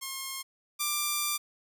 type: tone pair in turn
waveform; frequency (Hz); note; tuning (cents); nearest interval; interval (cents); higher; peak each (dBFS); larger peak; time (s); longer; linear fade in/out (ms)
5% pulse; 1072 / 1183.2; C6 / D6; +42 / +13; major second; 171; second; -23 / -16; second; 0.01-0.43 / 0.79-1.38; second; 20
effects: none